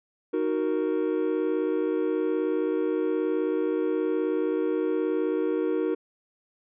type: chord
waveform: triangle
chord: D# minor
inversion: none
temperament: equal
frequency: 311.1 / 370 / 466.2 Hz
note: D#4 / F#4 / A#4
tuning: 0 / 0 / 0 cents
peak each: -26 dBFS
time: 0.33-5.95 s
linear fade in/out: 10 ms
effects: resampled to 8000 Hz